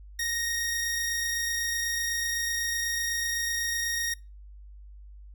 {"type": "tone pair together", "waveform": "sawtooth", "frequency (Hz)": [1863, 5617], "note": ["A#6", "F8"], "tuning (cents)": [-2, 9], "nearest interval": "octave + perfect fifth", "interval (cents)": 1911, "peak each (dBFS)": [-26, -29], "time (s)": [0.19, 4.14], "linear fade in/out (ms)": 5, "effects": ["noise-tail reverb RT60 0.3 s tail -26 dB re dry", "added 50 Hz sine -44 dBFS peak until 5.34 s"]}